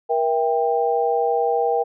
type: chord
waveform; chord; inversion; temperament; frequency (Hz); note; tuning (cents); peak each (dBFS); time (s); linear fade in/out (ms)
sine; E diminished; second; just; 474.7 / 659.3 / 791.1; Bb4 / E5 / G5; +31 / 0 / +16; -20 / -25 / -21; 0.09-1.84; 20
effects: none